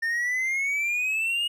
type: exponential sweep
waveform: triangle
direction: up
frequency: 1807 to 2885 Hz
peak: -22 dBFS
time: 0.02-1.48 s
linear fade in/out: 10 ms
effects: none